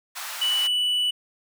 pink high-pass noise, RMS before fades -34 dBFS, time 0.15-0.68 s, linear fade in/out 20 ms, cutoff 880 Hz, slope 24 dB/octave
triangle tone, 2963 Hz, F#7, 2 cents sharp, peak -19 dBFS, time 0.41-1.11 s, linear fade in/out 10 ms
effects none

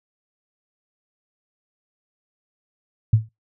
sine tone with exponential decay, 110 Hz, A2, in tune, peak -8 dBFS, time 3.13-3.29 s, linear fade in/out 5 ms, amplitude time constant 33 ms, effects noise-tail reverb RT60 0.2 s tail -25 dB re dry

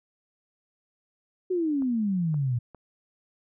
sine exponential sweep, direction down, 377.7 to 115.9 Hz, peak -23 dBFS, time 1.5-2.59 s, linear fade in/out 10 ms
clicks, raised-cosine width 1 ms, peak -32 dBFS, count 3, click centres 1.822 / 2.343 / 2.747 s
effects none

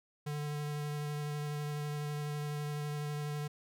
square tone with vibrato, 147.9 Hz, D3, 13 cents sharp, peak -36 dBFS, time 0.26-3.48 s, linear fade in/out 10 ms, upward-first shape sine, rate 12 Hz, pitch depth 12 cents each way, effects none

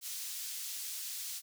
pink high-pass noise, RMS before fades -41 dBFS, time 0.01-1.42 s, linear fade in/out 50 ms, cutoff 4700 Hz, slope 12 dB/octave, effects none

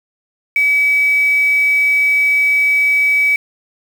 sine tone with quantisation, 2283 Hz, D7, 50 cents flat, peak -10 dBFS, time 0.56-3.36 s, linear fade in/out 2 ms, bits 5, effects none

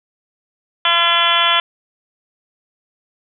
harmonic tone, 340.6 Hz, F4, 43 cents flat, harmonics 2 / 3 / 4 / 5 / 6 / 7 / 8 / 9 / 10, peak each -24 / -19 / -19 / -23 / -24 / -24 / -24 / -18 / -18 dBFS, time 0.85-1.6 s, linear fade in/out 2 ms, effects none

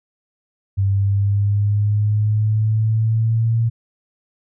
sine exponential sweep, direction up, 97.7 to 115.4 Hz, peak -14 dBFS, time 0.77-3.7 s, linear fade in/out 20 ms, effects none

